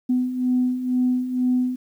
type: beating tone pair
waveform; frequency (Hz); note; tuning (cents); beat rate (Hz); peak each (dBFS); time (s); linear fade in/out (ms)
sine; 249.7 / 251.8; B3 / B3; +19 / +34; 2.1; -25 / -19; 0.09-1.76; 10
effects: tanh soft clip ceiling -11 dBFS + 9-bit